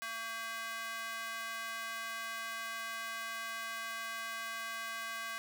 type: tone with high-pass filter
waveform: square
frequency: 226.8 Hz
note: A#3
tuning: 47 cents flat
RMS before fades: -41 dBFS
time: 0.02-5.38 s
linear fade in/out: 0 ms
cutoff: 1400 Hz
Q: 1.9
effects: none